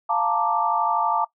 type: chord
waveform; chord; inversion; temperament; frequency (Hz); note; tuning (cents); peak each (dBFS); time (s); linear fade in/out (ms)
sine; Bb major seventh; second; equal; 698.5 / 880 / 932.3 / 1174.7; F5 / A5 / Bb5 / D6; 0 / 0 / 0 / 0; -27 / -23 / -26 / -24; 0.09-1.25; 10
effects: noise-tail reverb RT60 0.1 s tail -19 dB re dry